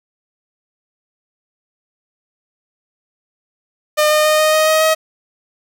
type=tone with pitch steps; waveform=sawtooth; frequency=606 / 610.6 / 615.2 / 619.8 / 624.5 / 629.2 / 633.9 Hz; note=D#5 / D#5 / D#5 / D#5 / D#5 / D#5 / D#5; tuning=-46 / -33 / -20 / -7 / +6 / +19 / +32 cents; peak=-7 dBFS; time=3.97-4.95 s; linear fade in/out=20 ms; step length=140 ms; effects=7-bit